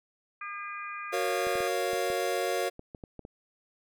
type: harmonic tone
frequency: 404.7 Hz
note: G#4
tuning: 45 cents flat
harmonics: 3 / 4 / 5 / 6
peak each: -38 / -43 / -46 / -42 dBFS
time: 0.41-1.68 s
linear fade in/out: 5 ms
type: chord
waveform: square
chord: Gb major seventh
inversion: none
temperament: equal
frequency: 370 / 466.2 / 554.4 / 698.5 Hz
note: Gb4 / Bb4 / Db5 / F5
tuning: 0 / 0 / 0 / 0 cents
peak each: -34 dBFS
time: 1.12-2.7 s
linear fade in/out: 20 ms
type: clicks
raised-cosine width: 2 ms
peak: -29 dBFS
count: 10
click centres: 1.469 / 1.555 / 1.605 / 1.933 / 2.102 / 2.794 / 2.948 / 3.038 / 3.193 / 3.251 s
effects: none